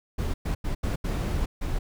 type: noise bursts at uneven times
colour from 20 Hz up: brown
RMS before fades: -27 dBFS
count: 6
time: 0.18-0.34 / 0.45-0.55 / 0.64-0.75 / 0.83-0.96 / 1.04-1.46 / 1.61-1.79 s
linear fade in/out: 10 ms
effects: none